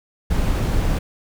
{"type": "noise", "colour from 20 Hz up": "brown", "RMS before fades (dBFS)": -19, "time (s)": [0.3, 0.99], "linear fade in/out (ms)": 10, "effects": []}